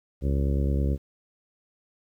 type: harmonic tone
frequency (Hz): 69.3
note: C#2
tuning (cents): 0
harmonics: 1 / 2 / 3 / 4 / 5 / 6 / 7 / 8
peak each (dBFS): -23 / -29 / -33 / -35 / -37 / -39 / -40 / -41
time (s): 0.21-0.98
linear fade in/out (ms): 50
effects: 10-bit